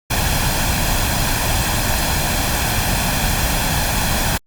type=noise with comb filter; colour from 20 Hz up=pink; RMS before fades=-18 dBFS; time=0.1-4.38 s; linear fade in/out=10 ms; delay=1.2 ms; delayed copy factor=+0.55; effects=Opus 48 kbps